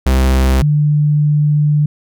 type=tone pair in turn; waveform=45% pulse / sine; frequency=65.41 / 148.72 Hz; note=C2 / D3; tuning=0 / +22 cents; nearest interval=octave + major second; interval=1422 cents; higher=second; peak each=-9 dBFS; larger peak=neither; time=0.06-0.62 / 0.62-1.86 s; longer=second; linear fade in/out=5 ms; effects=none